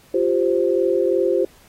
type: chord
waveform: sine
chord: F suspended second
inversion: none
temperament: equal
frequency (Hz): 349.2 / 392 / 523.3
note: F4 / G4 / C5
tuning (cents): 0 / 0 / 0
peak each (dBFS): -20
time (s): 0.14-1.45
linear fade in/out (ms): 5
effects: pink hiss -52 dBFS RMS until 1.68 s + AAC 48 kbps